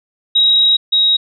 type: tone pair in turn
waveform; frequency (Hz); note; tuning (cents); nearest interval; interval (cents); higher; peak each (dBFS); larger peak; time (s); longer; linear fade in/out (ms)
sine; 3817 / 3802; A#7 / A#7; +40 / +33; unison; 7; first; -8 / -9; first; 0.35-0.77 / 0.92-1.17; first; 10
effects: none